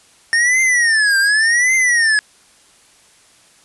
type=tone with vibrato; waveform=square; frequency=1817 Hz; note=A#6; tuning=45 cents flat; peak=-12 dBFS; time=0.33-2.19 s; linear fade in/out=0 ms; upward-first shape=triangle; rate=0.88 Hz; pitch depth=250 cents each way; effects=white hiss -50 dBFS RMS until 3.64 s + resampled to 24000 Hz